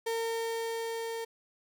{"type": "tone with level ramp", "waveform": "35% pulse", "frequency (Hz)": 456.5, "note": "A#4", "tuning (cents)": -36, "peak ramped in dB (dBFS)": [-28, -33], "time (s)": [0.06, 1.25], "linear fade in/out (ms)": 10, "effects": []}